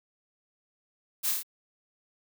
blue noise with echo, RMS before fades -29 dBFS, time 1.23-1.32 s, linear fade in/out 20 ms, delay 28 ms, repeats 4, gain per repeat -2 dB, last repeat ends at 1.432 s, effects none

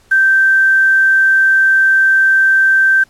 sine tone with quantisation, 1560 Hz, G6, 9 cents flat, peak -7 dBFS, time 0.11-3.04 s, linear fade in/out 10 ms, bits 6, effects pink hiss -51 dBFS RMS until 3.09 s + low-pass 11000 Hz 12 dB/octave

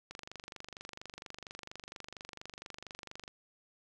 click train, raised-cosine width 0.2 ms, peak -27 dBFS, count 78, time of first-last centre 0.11-3.279 s, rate 24.3 Hz, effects none

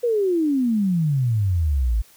sine exponential sweep, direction down, 493.9 to 51.91 Hz, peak -17 dBFS, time 0.03-2.02 s, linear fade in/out 10 ms, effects white hiss -52 dBFS RMS until 2.16 s

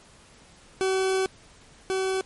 40% pulse tone pair in turn, 379.9 / 379.9 Hz, F#4 / F#4, +46 / +46 cents, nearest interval unison, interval 0 cents, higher neither, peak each -21 / -23 dBFS, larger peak first, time 0.81-1.26 / 1.9-2.21 s, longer first, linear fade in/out 0 ms, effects pink hiss -53 dBFS RMS until 2.25 s + MP3 48 kbps

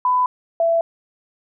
sine tone pair in turn, 1000 / 667.4 Hz, B5 / E5, +21 / +21 cents, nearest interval perfect fifth, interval 700 cents, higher first, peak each -14 dBFS, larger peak neither, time 0.05-0.26 / 0.6-0.81 s, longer neither, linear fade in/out 2 ms, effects none

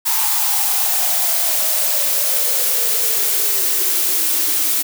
blue noise with high-pass filter sweep, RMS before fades -17 dBFS, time 0.05-4.83 s, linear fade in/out 20 ms, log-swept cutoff 910 to 290 Hz, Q 7.8, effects none

